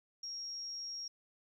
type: tone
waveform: sine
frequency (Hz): 5588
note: F8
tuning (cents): 0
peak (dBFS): -40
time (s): 0.23-1.08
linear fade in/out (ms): 5
effects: 12-bit